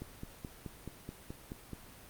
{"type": "click train", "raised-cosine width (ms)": 3, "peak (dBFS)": -28, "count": 9, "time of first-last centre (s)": [0.02, 1.733], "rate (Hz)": 4.67, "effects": ["pink hiss -54 dBFS RMS until 2.09 s", "Opus 32 kbps"]}